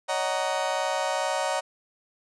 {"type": "chord", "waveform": "35% pulse", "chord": "D# minor seventh", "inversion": "third", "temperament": "just", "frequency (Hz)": [560, 622.3, 746.7, 933.4], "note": ["C#5", "D#5", "F#5", "A#5"], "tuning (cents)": [18, 0, 16, 2], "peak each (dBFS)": -29, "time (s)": [0.08, 1.61], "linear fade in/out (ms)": 20, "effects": ["resampled to 22050 Hz"]}